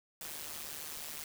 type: noise with amplitude modulation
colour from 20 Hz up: white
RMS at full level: -40 dBFS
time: 0.21-1.24 s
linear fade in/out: 2 ms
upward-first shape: sine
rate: 151 Hz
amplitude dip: 80%
effects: none